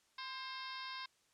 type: harmonic tone with a mistuned harmonic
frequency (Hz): 531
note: C5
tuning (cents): +25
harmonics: 2 / 3 / 4 / 5 / 6 / 7 / 8 / 9 / 10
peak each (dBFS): -47 / -51 / -52 / -55 / -56 / -51 / -56 / -53 / -55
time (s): 0.18-1.06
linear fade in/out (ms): 5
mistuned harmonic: 2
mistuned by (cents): -40
effects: white hiss -73 dBFS RMS until 1.33 s + low-pass 8000 Hz 12 dB/octave